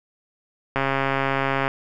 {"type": "click train", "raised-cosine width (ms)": 0.5, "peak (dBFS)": -7, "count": 126, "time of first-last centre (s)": [0.76, 1.679], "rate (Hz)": 136, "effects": []}